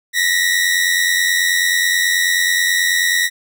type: tone pair together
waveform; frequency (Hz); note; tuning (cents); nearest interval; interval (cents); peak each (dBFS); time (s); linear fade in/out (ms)
sawtooth; 1864.7 / 1954; A#6 / B6; 0 / -19; minor second; 81; -13; 0.13-3.3; 50
effects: none